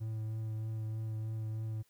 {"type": "tone with vibrato", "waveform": "triangle", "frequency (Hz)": 110, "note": "A2", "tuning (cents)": 0, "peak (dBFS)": -33, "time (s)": [0, 1.83], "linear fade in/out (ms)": 20, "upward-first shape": "triangle", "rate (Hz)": 3.2, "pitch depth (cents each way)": 17, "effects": ["white hiss -72 dBFS RMS until 1.89 s"]}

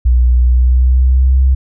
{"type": "tone with pitch glide", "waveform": "sine", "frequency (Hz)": [61.2, 65.59], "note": ["B1", "C2"], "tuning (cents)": [-15, 5], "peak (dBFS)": -6, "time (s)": [0.05, 1.55], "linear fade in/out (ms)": 10, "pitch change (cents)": 120, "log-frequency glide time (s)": [0.4, 1.41], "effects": []}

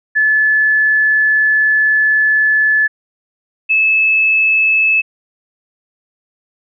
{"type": "tone pair in turn", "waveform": "sine", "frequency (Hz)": [1728, 2606], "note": ["A6", "E7"], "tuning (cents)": [-32, -20], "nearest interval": "perfect fifth", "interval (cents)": 712, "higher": "second", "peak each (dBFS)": [-9, -9], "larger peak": "neither", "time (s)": [[0.15, 2.88], [3.69, 5.02]], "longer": "first", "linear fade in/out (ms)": 20, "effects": []}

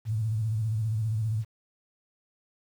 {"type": "tone with vibrato", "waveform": "sine", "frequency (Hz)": 110, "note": "A2", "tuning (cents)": 0, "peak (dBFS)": -25, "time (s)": [0.05, 1.45], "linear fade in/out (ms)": 50, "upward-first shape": "square", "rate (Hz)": 15, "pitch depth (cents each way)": 63, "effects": ["9-bit"]}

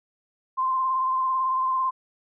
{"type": "tone with vibrato", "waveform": "sine", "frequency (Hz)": 1043, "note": "C6", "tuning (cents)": -6, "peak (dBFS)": -21, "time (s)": [0.57, 1.91], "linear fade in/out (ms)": 20, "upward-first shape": "triangle", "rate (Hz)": 18, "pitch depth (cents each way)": 33, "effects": []}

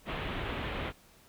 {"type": "low-pass noise", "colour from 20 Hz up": "pink", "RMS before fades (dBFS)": -36, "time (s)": [0.05, 0.93], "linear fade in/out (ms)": 50, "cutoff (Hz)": 3500, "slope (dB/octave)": 48, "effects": ["pink hiss -60 dBFS RMS until 1.28 s"]}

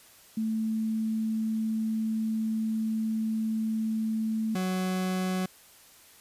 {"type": "tone pair in turn", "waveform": ["sine", "40% pulse"], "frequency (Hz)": [220.7, 185.59], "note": ["A3", "F#3"], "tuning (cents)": [5, 6], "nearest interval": "minor third", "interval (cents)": 299, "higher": "first", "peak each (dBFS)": -26, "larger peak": "neither", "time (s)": [[0.37, 4.55], [4.55, 5.46]], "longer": "first", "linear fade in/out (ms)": 5, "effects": ["white hiss -55 dBFS RMS until 6.2 s", "resampled to 32000 Hz"]}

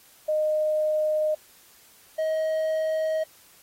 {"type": "tone pair in turn", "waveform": ["sine", "triangle"], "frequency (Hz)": [615, 631.9], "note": ["D#5", "D#5"], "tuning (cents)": [-20, 27], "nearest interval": "unison", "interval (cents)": 47, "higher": "second", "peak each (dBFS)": -21, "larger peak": "neither", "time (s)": [[0.28, 1.35], [2.18, 3.24]], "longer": "first", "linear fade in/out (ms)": 10, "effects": ["white hiss -55 dBFS RMS until 3.62 s", "AAC 48 kbps"]}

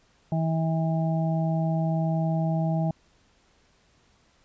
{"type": "harmonic tone", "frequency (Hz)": 161.7, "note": "E3", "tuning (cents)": -33, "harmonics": [1, 2, 4, 5], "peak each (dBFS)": [-23, -36, -32, -35], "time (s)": [0.32, 2.91], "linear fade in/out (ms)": 2, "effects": ["pink hiss -63 dBFS RMS until 4.44 s", "resampled to 16000 Hz"]}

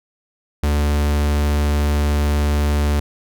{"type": "tone", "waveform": "45% pulse", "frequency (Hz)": 73.42, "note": "D2", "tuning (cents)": 0, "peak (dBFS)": -15, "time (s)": [0.63, 3], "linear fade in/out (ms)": 5, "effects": []}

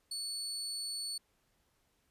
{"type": "tone", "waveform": "30% pulse", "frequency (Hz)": 4440, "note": "C#8", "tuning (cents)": 2, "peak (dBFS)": -34, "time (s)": [0.11, 1.18], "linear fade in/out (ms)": 5, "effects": ["pink hiss -75 dBFS RMS until 2.1 s", "resampled to 32000 Hz"]}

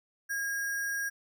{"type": "tone with sample-and-hold", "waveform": "sine", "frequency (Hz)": 1632, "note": "G#6", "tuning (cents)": -31, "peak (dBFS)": -30, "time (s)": [0.29, 1.1], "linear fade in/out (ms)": 20, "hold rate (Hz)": 7350, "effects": []}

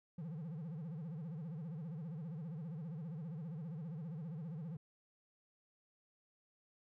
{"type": "tone with vibrato", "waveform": "triangle", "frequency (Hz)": 160, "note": "D#3", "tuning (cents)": 49, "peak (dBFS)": -40, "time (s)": [0.18, 4.77], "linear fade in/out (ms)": 5, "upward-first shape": "sine", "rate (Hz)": 15, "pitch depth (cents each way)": 190, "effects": []}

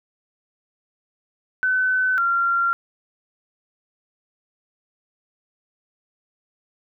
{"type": "tone pair in turn", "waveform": "sine", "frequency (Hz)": [1513, 1379.9], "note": ["F#6", "F6"], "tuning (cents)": [38, -21], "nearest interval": "major second", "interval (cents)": 159, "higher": "first", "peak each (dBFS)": -17, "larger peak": "neither", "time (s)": [[1.63, 2.18], [2.18, 2.73]], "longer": "neither", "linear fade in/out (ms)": 0, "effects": []}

